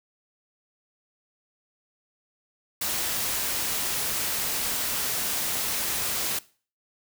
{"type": "noise", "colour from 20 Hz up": "white", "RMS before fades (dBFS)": -28, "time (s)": [2.81, 6.39], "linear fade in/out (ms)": 5, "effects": ["noise-tail reverb RT60 0.4 s tail -20 dB re dry"]}